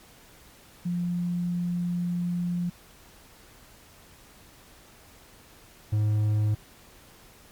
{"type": "tone pair in turn", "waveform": ["sine", "triangle"], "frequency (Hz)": [175.3, 106.24], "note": ["F3", "G#2"], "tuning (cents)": [7, 40], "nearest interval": "major sixth", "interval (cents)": 867, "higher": "first", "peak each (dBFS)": [-25, -19], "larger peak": "second", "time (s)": [[0.85, 2.7], [5.92, 6.55]], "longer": "first", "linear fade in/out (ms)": 10, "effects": ["pink hiss -53 dBFS RMS until 7.51 s", "MP3 96 kbps"]}